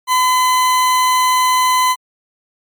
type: tone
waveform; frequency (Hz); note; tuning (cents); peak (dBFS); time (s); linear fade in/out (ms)
40% pulse; 1014; B5; +45; -10; 0.07-1.96; 50
effects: MP3 96 kbps